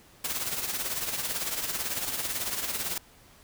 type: noise with tremolo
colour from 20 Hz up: white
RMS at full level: -29 dBFS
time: 0.24-2.98 s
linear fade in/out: 5 ms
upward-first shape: triangle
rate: 18 Hz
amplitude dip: 65%
effects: pink hiss -56 dBFS RMS until 3.43 s